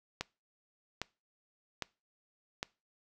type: click train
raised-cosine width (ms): 0.2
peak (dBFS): -17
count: 4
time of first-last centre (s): 0.21-2.629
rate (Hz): 1.24
effects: noise-tail reverb RT60 0.3 s tail -23 dB re dry